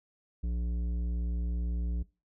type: tone with tanh clipping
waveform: sine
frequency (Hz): 59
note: A#1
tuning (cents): +22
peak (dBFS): -31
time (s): 0.43-2.03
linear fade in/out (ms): 10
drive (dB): 11
effects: noise-tail reverb RT60 0.3 s tail -22 dB re dry